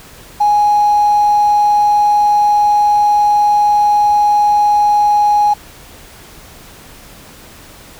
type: tone with hard clipping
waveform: triangle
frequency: 831 Hz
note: G#5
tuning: 1 cent sharp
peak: -8 dBFS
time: 0.4-5.54 s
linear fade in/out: 10 ms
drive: 3 dB
effects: pink hiss -38 dBFS RMS until 7.99 s